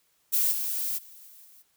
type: noise with level steps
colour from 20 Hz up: violet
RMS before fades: -24 / -30 / -49 / -51 / -54 dBFS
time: 0.32-1.63 s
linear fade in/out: 20 ms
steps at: 0.51 / 0.97 / 1.27 / 1.44 s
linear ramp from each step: 20 ms
effects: white hiss -69 dBFS RMS until 1.76 s